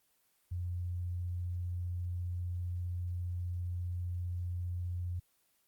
sine tone, 88.5 Hz, F2, 23 cents sharp, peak -34 dBFS, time 0.51-5.2 s, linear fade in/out 10 ms, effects white hiss -73 dBFS RMS until 5.67 s + Opus 24 kbps

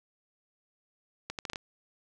accelerating click train, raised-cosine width 0.2 ms, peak -18 dBFS, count 6, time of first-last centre 1.3-1.558 s, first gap 88 ms, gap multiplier 0.73, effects none

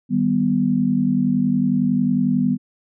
sine chord, Eb augmented, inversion none, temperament equal, 155.56 / 196 / 246.9 Hz, Eb3 / G3 / B3, 0 / 0 / 0 cents, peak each -24 / -20 / -18 dBFS, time 0.09-2.58 s, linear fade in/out 50 ms, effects none

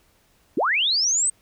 sine linear sweep, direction up, 207.7 to 8410 Hz, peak -18 dBFS, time 0.57-1.3 s, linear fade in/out 5 ms, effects pink hiss -61 dBFS RMS until 1.41 s

